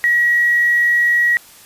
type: tone with quantisation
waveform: sine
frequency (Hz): 1912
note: A#6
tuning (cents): +43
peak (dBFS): -11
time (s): 0.04-1.37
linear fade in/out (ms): 0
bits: 6
effects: white hiss -43 dBFS RMS until 1.65 s + resampled to 32000 Hz